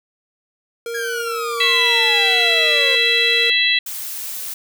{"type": "tone", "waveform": "square", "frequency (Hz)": 466.2, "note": "A#4", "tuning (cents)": 0, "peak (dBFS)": -25, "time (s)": [0.86, 3.5], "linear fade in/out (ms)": 2}
{"type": "exponential sweep", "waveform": "40% pulse", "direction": "down", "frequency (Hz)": [1661.2, 523.3], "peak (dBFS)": -23, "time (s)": [0.94, 2.96], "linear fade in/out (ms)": 10}
{"type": "harmonic tone", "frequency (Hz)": 661, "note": "E5", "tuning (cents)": 5, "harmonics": [3, 4, 5, 6], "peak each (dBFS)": [-19, -19, -19, -19], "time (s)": [1.6, 3.79], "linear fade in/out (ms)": 5}
{"type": "noise", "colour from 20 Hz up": "blue", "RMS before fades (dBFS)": -28, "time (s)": [3.86, 4.54], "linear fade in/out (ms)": 5}
{"effects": []}